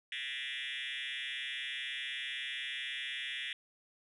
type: tone with frequency modulation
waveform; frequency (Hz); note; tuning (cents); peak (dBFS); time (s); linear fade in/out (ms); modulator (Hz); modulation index
sine; 2637; E7; 0; -35; 0.12-3.53; 2; 135; 6.6
effects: tanh soft clip ceiling -35 dBFS